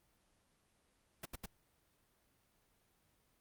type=noise bursts; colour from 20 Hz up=pink; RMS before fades=-44 dBFS; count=3; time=1.23-1.459 s; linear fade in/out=5 ms; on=25 ms; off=77 ms; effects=pink hiss -75 dBFS RMS until 3.4 s + Opus 32 kbps